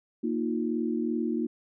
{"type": "chord", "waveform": "sine", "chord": "Bb suspended fourth", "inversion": "none", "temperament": "equal with one note detuned", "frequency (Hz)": [233.1, 311.1, 353.9], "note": ["Bb3", "Eb4", "F4"], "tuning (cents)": [0, 0, 23], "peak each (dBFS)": [-29, -31, -32], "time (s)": [0.23, 1.47], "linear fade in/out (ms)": 10, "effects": []}